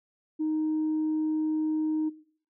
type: tone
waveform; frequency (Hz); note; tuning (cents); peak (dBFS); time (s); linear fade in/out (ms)
sine; 311.1; D#4; 0; -24; 0.39-2.1; 20
effects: noise-tail reverb RT60 0.5 s tail -18 dB re dry + tanh soft clip ceiling -22 dBFS